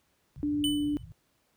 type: low-pass noise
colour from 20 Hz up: pink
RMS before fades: -41 dBFS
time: 0.36-1.12 s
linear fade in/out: 0 ms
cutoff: 160 Hz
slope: 96 dB/octave
type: tone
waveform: sine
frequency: 293.7 Hz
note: D4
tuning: in tune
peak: -26 dBFS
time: 0.43-0.97 s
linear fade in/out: 0 ms
type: tone with exponential decay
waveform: square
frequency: 3000 Hz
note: F#7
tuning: 23 cents sharp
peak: -26 dBFS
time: 0.64-1.03 s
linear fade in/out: 1 ms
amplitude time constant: 84 ms
effects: pink hiss -71 dBFS RMS until 1.56 s + high-pass 60 Hz 12 dB/octave